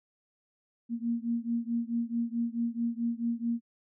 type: beating tone pair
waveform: sine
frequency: 232 / 236.6 Hz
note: A#3 / A#3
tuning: -8 / +26 cents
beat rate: 4.6 Hz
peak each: -31 / -32 dBFS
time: 0.89-3.61 s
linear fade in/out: 50 ms
effects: none